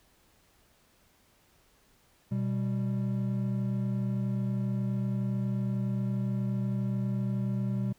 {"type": "tone pair together", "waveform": "triangle", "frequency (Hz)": [123.47, 196], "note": ["B2", "G3"], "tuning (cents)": [0, 0], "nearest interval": "minor sixth", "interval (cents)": 800, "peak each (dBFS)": [-28, -29], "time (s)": [2.31, 7.93], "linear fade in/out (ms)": 10, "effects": ["pink hiss -65 dBFS RMS until 7.98 s"]}